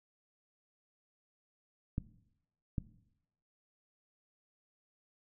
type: clicks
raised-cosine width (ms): 5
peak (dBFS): -21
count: 2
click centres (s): 1.981 / 2.782
effects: noise-tail reverb RT60 0.8 s tail -17 dB re dry